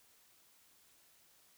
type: silence
effects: white hiss -67 dBFS RMS until 1.57 s